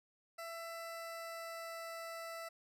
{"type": "tone with pitch glide", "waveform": "20% pulse", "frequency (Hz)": [667, 662.8], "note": ["E5", "E5"], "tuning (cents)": [20, 9], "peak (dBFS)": -39, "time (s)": [0.38, 2.49], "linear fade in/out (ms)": 10, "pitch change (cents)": -11, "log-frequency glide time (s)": [0.5, 1.83], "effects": []}